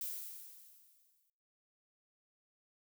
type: noise with exponential decay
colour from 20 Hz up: violet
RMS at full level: -39 dBFS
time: 0.01-1.3 s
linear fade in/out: 1 ms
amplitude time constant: 280 ms
effects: noise-tail reverb RT60 1.0 s tail -25 dB re dry